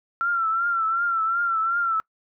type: tone with vibrato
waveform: sine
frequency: 1357 Hz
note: E6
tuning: 50 cents sharp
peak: -20 dBFS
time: 0.21-2 s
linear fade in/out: 0 ms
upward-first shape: triangle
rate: 2.7 Hz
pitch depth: 74 cents each way
effects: noise-tail reverb RT60 0.1 s tail -24 dB re dry